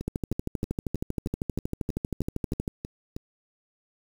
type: two click trains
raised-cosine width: 3 ms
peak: -15 / -21 dBFS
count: 34 / 11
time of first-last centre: 0.08-2.678 / 0.01-3.165 s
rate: 12.7 / 3.17 Hz
effects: 7-bit